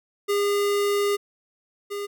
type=tone pair in turn; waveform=square; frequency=406.4 / 406.4 Hz; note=G#4 / G#4; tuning=-38 / -38 cents; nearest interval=unison; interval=0 cents; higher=neither; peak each=-21 / -29 dBFS; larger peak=first; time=0.28-1.17 / 1.9-2.07 s; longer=first; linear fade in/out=20 ms; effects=none